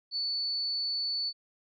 sine tone, 4470 Hz, C#8, 14 cents sharp, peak -29 dBFS, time 0.11-1.33 s, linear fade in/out 50 ms, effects none

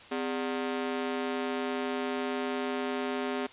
sawtooth ring-modulated tone, 331.6 Hz, E4, 10 cents sharp, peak -23 dBFS, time 0.11-3.47 s, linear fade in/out 10 ms, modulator 75.2 Hz, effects white hiss -50 dBFS RMS until 3.52 s + resampled to 8000 Hz

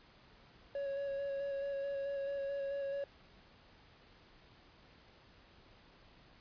triangle tone with vibrato, 556 Hz, C#5, 5 cents sharp, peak -34 dBFS, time 0.75-3.04 s, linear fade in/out 2 ms, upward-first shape square, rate 4.6 Hz, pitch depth 14 cents each way, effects pink hiss -62 dBFS RMS until 6.4 s + resampled to 11025 Hz

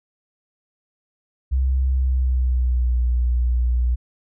sine tone with pitch glide, 65.41 to 60.68 Hz, C2 to B1, 0 to -30 cents, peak -16 dBFS, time 1.51-3.96 s, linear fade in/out 20 ms, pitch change -130 cents, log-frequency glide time 1.89-2.99 s, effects none

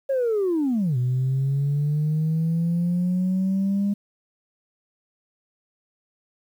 sine linear two-way sweep, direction down then up, 554 to 123.2 to 203.1 Hz, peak -18 dBFS, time 0.09-3.94 s, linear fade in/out 10 ms, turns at 0.97 s, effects tanh soft clip ceiling -17 dBFS + 9-bit

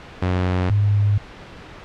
sawtooth / sine tone pair in turn, 91.2 / 102.61 Hz, F#2 / G#2, -24 / -20 cents, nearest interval major second, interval 204 cents, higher second, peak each -14 / -14 dBFS, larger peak neither, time 0.22-0.7 / 0.7-1.18 s, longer neither, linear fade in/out 5 ms, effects pink hiss -39 dBFS RMS until 1.84 s + low-pass 3000 Hz 12 dB/octave

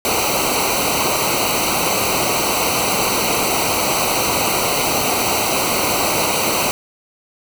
pink noise with comb filter, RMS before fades -18 dBFS, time 0.05-6.71 s, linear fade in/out 0 ms, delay 0.58 ms, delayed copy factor -0.95, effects none

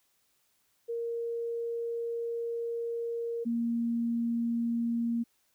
sine tone pair in turn, 466.2 / 233.6 Hz, A#4 / A#3, 0 / +4 cents, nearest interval octave, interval 1196 cents, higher first, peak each -31 / -27 dBFS, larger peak second, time 0.88-3.45 / 3.45-5.24 s, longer first, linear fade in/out 20 ms, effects white hiss -72 dBFS RMS until 5.54 s

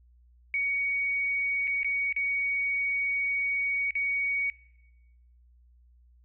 sine tone with dropouts, 2243 Hz, C#7, 20 cents sharp, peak -25 dBFS, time 0.54-4.5 s, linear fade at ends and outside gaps 1 ms, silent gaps 1.673-1.677 / 1.832-1.845 / 2.126-2.163 / 3.908-3.953 s, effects noise-tail reverb RT60 1.0 s tail -20 dB re dry + added 60 Hz sine -56 dBFS peak until 6.24 s

